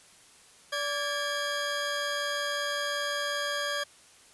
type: tone pair together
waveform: 20% pulse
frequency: 579 / 1631.5 Hz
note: D5 / G#6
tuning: -25 / -31 cents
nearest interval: octave + tritone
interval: 1794 cents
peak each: -27 / -27 dBFS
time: 0.72-3.84 s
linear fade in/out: 10 ms
effects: white hiss -56 dBFS RMS until 4.33 s + resampled to 24000 Hz